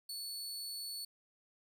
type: tone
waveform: sawtooth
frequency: 4435 Hz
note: C#8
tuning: in tune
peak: -38 dBFS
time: 0.09-1.05 s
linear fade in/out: 5 ms
effects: none